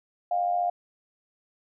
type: tone with amplitude modulation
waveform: sine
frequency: 706 Hz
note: F5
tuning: 19 cents sharp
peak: -20 dBFS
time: 0.31-0.7 s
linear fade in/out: 5 ms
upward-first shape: sine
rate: 94.8 Hz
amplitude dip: 60%
effects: none